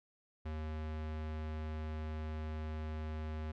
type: tone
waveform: square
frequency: 77.78 Hz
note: D#2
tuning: in tune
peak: -39 dBFS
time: 0.45-3.52 s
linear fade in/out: 10 ms
effects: low-pass 3000 Hz 12 dB/octave